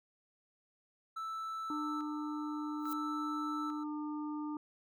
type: tone with tremolo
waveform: triangle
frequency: 1318.5 Hz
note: E6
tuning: in tune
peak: -36 dBFS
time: 1.16-3.84 s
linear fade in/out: 10 ms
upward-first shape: square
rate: 0.59 Hz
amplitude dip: 60%
type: harmonic tone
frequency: 300 Hz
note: D4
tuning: 37 cents sharp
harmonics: 1 / 3 / 4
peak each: -37 / -47 / -49 dBFS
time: 1.7-4.57 s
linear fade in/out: 2 ms
type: noise with exponential growth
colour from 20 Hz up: violet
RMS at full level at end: -43 dBFS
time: 2.78-2.93 s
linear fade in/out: 2 ms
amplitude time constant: 32 ms
effects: none